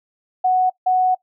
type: tone bursts at uneven times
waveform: sine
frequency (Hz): 740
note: F#5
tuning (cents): 0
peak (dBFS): -13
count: 2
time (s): 0.44-0.7 / 0.86-1.15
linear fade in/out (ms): 10
effects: noise-tail reverb RT60 0.1 s tail -21 dB re dry